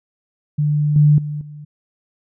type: tone with level steps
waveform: sine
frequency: 148.6 Hz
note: D3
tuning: 21 cents sharp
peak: -14 / -8 / -22 / -32 dBFS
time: 0.58-1.65 s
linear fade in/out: 10 ms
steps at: 0.96 / 1.18 / 1.41 s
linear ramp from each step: 2 ms
effects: none